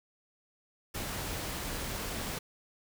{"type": "noise", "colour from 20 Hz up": "pink", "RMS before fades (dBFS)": -37, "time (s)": [0.94, 2.39], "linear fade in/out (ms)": 10, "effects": []}